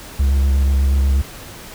triangle tone with vibrato, 68.2 Hz, C#2, 28 cents flat, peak -10 dBFS, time 0.19-1.22 s, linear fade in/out 10 ms, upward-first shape square, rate 8.2 Hz, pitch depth 21 cents each way, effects pink hiss -36 dBFS RMS until 1.74 s

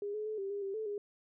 sine tone with pitch steps, 407.8 / 426.1 / 432 / 391.5 / 404.9 / 391.4 / 437.1 / 410 Hz, G#4 / G#4 / A4 / G4 / G#4 / G4 / A4 / G#4, -32 / +44 / -32 / -2 / -44 / -3 / -11 / -22 cents, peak -35 dBFS, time 0.02-0.98 s, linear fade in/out 2 ms, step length 120 ms, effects none

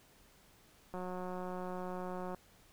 click train, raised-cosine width 1 ms, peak -29 dBFS, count 257, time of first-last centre 0.94-2.347 s, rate 182 Hz, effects pink hiss -64 dBFS RMS until 2.72 s

